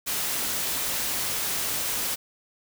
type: noise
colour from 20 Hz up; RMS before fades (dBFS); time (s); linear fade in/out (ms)
white; -28; 0.06-2.16; 20
effects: none